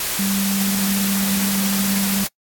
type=tone in noise; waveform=sine; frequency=195.9 Hz; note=G3; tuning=1 cent flat; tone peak=-19 dBFS; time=0.19-2.24 s; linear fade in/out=2 ms; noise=white; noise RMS=-23 dBFS; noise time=0-2.27 s; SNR=+1 dB; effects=noise-tail reverb RT60 0.1 s tail -23 dB re dry + AAC 64 kbps